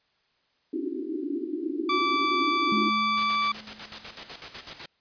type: band-pass noise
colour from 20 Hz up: white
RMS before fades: -31 dBFS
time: 0.73-2.9 s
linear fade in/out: 5 ms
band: 270 to 370 Hz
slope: 96 dB/octave
type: tone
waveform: sawtooth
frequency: 1160 Hz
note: D6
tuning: 22 cents flat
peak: -19 dBFS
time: 1.89-3.52 s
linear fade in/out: 5 ms
type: tone with exponential decay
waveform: sine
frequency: 214.5 Hz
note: A3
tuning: 44 cents flat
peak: -24 dBFS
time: 2.72-4.29 s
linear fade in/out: 2 ms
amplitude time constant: 340 ms
type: noise with tremolo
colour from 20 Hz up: white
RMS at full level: -36 dBFS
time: 3.17-4.86 s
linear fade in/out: 5 ms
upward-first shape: square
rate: 8 Hz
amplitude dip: 65%
effects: white hiss -69 dBFS RMS until 5 s + resampled to 11025 Hz